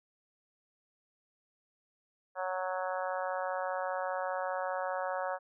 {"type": "harmonic tone", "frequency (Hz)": 185, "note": "F#3", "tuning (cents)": 0, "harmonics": [3, 4, 5, 6, 7, 8, 9], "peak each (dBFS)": [-36, -38, -40, -42, -43, -44, -45], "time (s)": [2.35, 5.39], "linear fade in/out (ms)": 50, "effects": []}